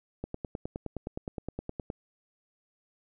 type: click train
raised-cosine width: 2 ms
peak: -21 dBFS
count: 17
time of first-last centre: 0.24-1.901 s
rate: 9.63 Hz
effects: none